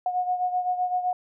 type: beating tone pair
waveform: sine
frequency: 725 / 732.8 Hz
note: F#5 / F#5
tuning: -35 / -17 cents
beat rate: 7.8 Hz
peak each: -24 / -30 dBFS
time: 0.06-1.13 s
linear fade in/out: 2 ms
effects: none